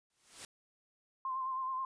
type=noise with exponential growth; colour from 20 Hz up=white; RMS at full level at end=-43 dBFS; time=0.1-0.45 s; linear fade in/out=2 ms; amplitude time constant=76 ms
type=tone with vibrato; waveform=sine; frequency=1046.5 Hz; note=C6; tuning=in tune; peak=-34 dBFS; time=1.25-1.85 s; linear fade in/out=2 ms; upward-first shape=sine; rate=9.4 Hz; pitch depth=36 cents each way
effects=resampled to 22050 Hz